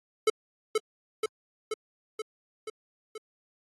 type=tone with echo; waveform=square; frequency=434.8 Hz; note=A4; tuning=21 cents flat; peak=-20 dBFS; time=0.27-0.3 s; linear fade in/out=5 ms; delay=480 ms; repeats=6; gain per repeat=-3 dB; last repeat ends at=3.18 s; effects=AAC 32 kbps